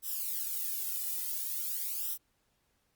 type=noise with flanger; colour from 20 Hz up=violet; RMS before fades=-35 dBFS; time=0.02-2.18 s; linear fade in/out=50 ms; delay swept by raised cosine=0.44 to 1.84 ms; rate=0.47 Hz; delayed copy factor=-0.9; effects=pink hiss -75 dBFS RMS until 2.95 s + Opus 48 kbps